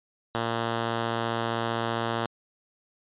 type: tone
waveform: 5% pulse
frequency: 115.4 Hz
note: A#2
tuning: 17 cents flat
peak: -15 dBFS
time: 0.35-2.26 s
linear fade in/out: 0 ms
effects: resampled to 8000 Hz